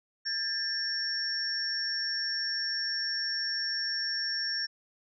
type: tone cluster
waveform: sine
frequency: 1614 / 1767 / 5480 Hz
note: G#6 / A6 / F8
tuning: -50 / +7 / -34 cents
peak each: -39 / -38 / -30 dBFS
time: 0.25-4.67 s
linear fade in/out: 20 ms
effects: none